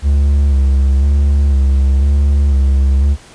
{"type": "tone with vibrato", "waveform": "triangle", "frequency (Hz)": 69.3, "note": "C#2", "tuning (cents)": 0, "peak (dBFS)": -6, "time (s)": [0.02, 3.17], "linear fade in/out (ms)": 50, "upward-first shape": "square", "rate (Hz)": 1, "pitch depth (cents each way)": 37, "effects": ["pink hiss -40 dBFS RMS until 3.34 s", "resampled to 22050 Hz"]}